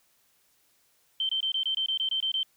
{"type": "tone bursts", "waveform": "sine", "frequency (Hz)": 3114, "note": "G7", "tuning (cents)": -12, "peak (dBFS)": -25, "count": 11, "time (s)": [1.2, 2.431], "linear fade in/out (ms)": 2, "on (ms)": 91, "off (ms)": 23, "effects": ["white hiss -67 dBFS RMS until 2.56 s"]}